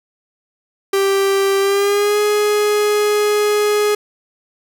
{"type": "tone with pitch glide", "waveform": "45% pulse", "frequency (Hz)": [392, 417.7], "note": ["G4", "G#4"], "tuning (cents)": [0, 10], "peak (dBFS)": -13, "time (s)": [0.93, 3.95], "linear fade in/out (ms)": 5, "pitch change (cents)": 110, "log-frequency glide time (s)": [1.6, 2.19], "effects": ["8-bit"]}